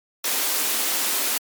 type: high-pass noise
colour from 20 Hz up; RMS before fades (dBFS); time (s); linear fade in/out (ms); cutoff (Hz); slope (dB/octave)
white; -23; 0.24-1.38; 5; 220; 48
effects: MP3 96 kbps